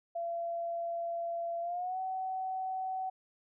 sine tone with pitch glide, 680 to 754.5 Hz, F5 to F#5, -46 to +34 cents, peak -33 dBFS, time 0.15-3.1 s, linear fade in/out 10 ms, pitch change +180 cents, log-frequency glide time 1.61-1.99 s, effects none

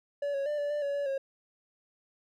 triangle tone with pitch steps, 572 / 553 / 593 / 579 / 590 / 565 / 570 / 543 Hz, D5 / C#5 / D5 / D5 / D5 / C#5 / C#5 / C#5, -46 / -4 / +17 / -25 / +8 / +33 / +48 / -36 cents, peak -27 dBFS, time 0.22-1.18 s, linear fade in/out 5 ms, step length 120 ms, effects none

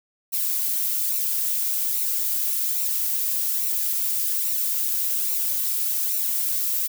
violet noise with flanger, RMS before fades -24 dBFS, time 0.32-6.88 s, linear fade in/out 20 ms, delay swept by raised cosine 0.6 to 3 ms, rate 1.2 Hz, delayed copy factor -0.5, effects none

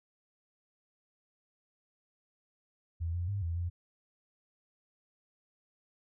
sine tone with pitch steps, 83.5 / 87.5 / 100.3 / 84 / 86.9 Hz, E2 / F2 / G2 / E2 / F2, +23 / +4 / +40 / +33 / -8 cents, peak -31 dBFS, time 3-3.7 s, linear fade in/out 20 ms, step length 140 ms, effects none

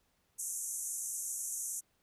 pink band-pass noise, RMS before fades -39 dBFS, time 0.38-1.81 s, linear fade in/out 20 ms, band 6100 to 12000 Hz, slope 96 dB/octave, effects pink hiss -75 dBFS RMS until 2.02 s

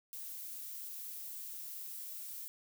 violet noise with amplitude modulation, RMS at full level -44 dBFS, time 0.13-2.48 s, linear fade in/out 0 ms, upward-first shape sine, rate 218 Hz, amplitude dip 25%, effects none

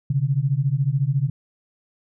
sine beating tone pair, 130.81 / 144.81 Hz, C3 / D3, 0 / -24 cents, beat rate 14 Hz, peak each -21 dBFS, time 0.1-1.3 s, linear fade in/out 5 ms, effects none

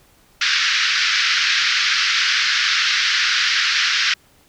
pink band-pass noise, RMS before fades -18 dBFS, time 0.41-4.14 s, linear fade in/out 5 ms, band 1400 to 5600 Hz, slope 48 dB/octave, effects pink hiss -54 dBFS RMS until 4.48 s

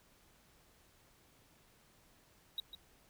triangle tone with echo, 3817 Hz, A#7, 40 cents sharp, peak -34 dBFS, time 2.58-2.6 s, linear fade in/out 2 ms, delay 150 ms, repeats 1, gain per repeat -10 dB, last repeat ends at 2.75 s, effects pink hiss -67 dBFS RMS until 3.09 s

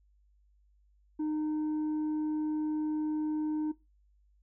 sine tone with tanh clipping, 306.7 Hz, D#4, 25 cents flat, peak -30 dBFS, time 1.19-3.72 s, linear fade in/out 10 ms, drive 3 dB, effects noise-tail reverb RT60 0.2 s tail -17 dB re dry + added 50 Hz sine -63 dBFS peak until 4.42 s

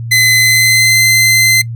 sawtooth tone with pitch glide, 2035 to 2065 Hz, C7 to C7, -49 to -23 cents, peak -3 dBFS, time 0.11-1.62 s, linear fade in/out 10 ms, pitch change +26 cents, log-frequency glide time 0.35-0.99 s, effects noise-tail reverb RT60 0.1 s tail -21 dB re dry + added 116 Hz sine -19 dBFS peak until 1.75 s

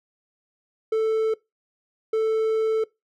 triangle tone pair in turn, 441.2 / 441.2 Hz, A4 / A4, +5 / +5 cents, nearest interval unison, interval 0 cents, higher neither, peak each -17 dBFS, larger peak neither, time 0.92-1.34 / 2.13-2.84 s, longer second, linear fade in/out 5 ms, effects noise-tail reverb RT60 0.2 s tail -22 dB re dry

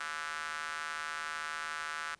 square tone with high-pass filter, 77.78 Hz, D#2, in tune, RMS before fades -39 dBFS, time 0-2.15 s, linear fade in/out 5 ms, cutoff 1400 Hz, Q 3.5, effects pink hiss -66 dBFS RMS until 2.19 s + resampled to 22050 Hz

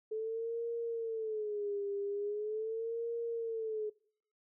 sine tone with vibrato, 432.7 Hz, A4, 29 cents flat, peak -34 dBFS, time 0.11-3.9 s, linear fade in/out 10 ms, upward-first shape sine, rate 0.41 Hz, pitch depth 130 cents each way, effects noise-tail reverb RT60 0.6 s tail -23 dB re dry

